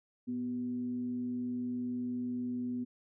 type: tone with frequency modulation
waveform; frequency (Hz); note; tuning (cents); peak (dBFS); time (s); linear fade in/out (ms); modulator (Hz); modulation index
sine; 246.9; B3; 0; -33; 0.27-2.85; 20; 136; 0.24
effects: none